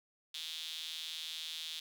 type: tone with high-pass filter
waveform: sawtooth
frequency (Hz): 160.1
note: D#3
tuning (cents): +50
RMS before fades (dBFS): -43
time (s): 0.34-1.8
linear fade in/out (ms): 5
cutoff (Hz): 3500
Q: 5
effects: none